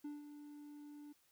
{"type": "tone with ADSR envelope", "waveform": "triangle", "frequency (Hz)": 293.7, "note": "D4", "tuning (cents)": 0, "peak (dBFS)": -40, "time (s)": [0.04, 1.13], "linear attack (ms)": 9, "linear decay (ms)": 170, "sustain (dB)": -9, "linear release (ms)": 12, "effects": ["white hiss -74 dBFS RMS until 1.31 s"]}